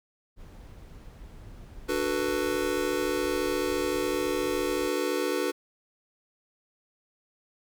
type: noise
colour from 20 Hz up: brown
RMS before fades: -45 dBFS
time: 0.36-4.9 s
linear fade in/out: 50 ms
type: chord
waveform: square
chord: B minor seventh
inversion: first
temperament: just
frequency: 296.3 / 370.4 / 444.5 / 493.9 Hz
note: D4 / F#4 / A4 / B4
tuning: +15 / +2 / +18 / 0 cents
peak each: -33 / -31 / -34 / -32 dBFS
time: 1.88-5.52 s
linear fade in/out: 20 ms
effects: none